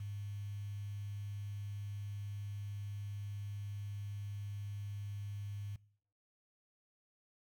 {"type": "tone with quantisation", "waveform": "sine", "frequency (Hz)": 101.7, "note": "G#2", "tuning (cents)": -36, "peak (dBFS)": -40, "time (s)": [0, 5.76], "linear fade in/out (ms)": 5, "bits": 10, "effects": ["noise-tail reverb RT60 0.6 s tail -22 dB re dry"]}